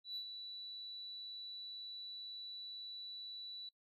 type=tone with ADSR envelope; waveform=sine; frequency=3951 Hz; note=B7; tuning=in tune; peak=-38 dBFS; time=0.04-3.69 s; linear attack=120 ms; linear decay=79 ms; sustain=-7 dB; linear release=4 ms; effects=noise-tail reverb RT60 0.1 s tail -24 dB re dry + tanh soft clip ceiling -37 dBFS